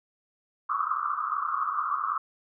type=band-pass noise; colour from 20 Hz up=white; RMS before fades=-29 dBFS; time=0.69-2.18 s; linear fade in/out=5 ms; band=1100 to 1300 Hz; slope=96 dB/octave; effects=none